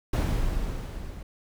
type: noise with level ramp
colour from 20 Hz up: brown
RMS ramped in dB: -22 to -39 dBFS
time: 0.13-1.23 s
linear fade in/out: 5 ms
effects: none